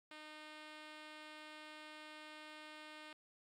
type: tone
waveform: 5% pulse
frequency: 306.3 Hz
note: D#4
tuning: 27 cents flat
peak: -40 dBFS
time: 0.11-3.13 s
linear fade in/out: 2 ms
effects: low-pass 6000 Hz 12 dB/octave + 12-bit